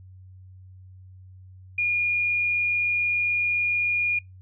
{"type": "tone", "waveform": "sine", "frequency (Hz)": 2429, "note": "D#7", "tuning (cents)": -42, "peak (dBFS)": -21, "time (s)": [1.78, 4.19], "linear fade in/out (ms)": 5, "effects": ["noise-tail reverb RT60 0.2 s tail -25 dB re dry", "added 93 Hz sine -44 dBFS peak until 4.41 s"]}